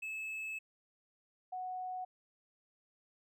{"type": "tone pair in turn", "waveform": ["triangle", "sine"], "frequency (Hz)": [2600, 738.3], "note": ["E7", "F#5"], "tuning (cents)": [-24, -4], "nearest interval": "octave + minor seventh", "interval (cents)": 2180, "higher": "first", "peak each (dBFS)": [-37, -38], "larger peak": "first", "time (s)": [[0.02, 0.59], [1.52, 2.05]], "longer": "first", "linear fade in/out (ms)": 10, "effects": []}